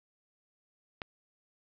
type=click; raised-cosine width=0.3 ms; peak=-20 dBFS; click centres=1.018 s; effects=low-pass 4000 Hz 12 dB/octave